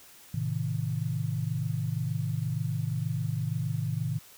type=chord; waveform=sine; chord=A diminished; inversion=none; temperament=just; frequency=110 / 132 / 158.4 Hz; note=A2 / C3 / Eb3; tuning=0 / +16 / +31 cents; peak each=-32 dBFS; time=0.34-4.19 s; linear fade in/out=5 ms; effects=white hiss -53 dBFS RMS until 4.37 s